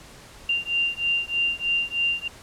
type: beating tone pair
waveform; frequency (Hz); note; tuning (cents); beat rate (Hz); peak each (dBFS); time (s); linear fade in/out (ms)
sine; 2782 / 2785.2; F7 / F7; -7 / -5; 3.2; -25; 0.49-2.28; 5
effects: pink hiss -46 dBFS RMS until 2.42 s + low-pass 10000 Hz 12 dB/octave